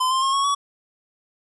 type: tone with pitch steps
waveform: square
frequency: 1026 / 1051.2 / 1077 / 1103.5 / 1130.6 Hz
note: C6 / C6 / C6 / C#6 / C#6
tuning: -34 / +8 / +50 / -8 / +34 cents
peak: -19 dBFS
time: 0-0.55 s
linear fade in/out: 10 ms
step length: 110 ms
effects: resampled to 24000 Hz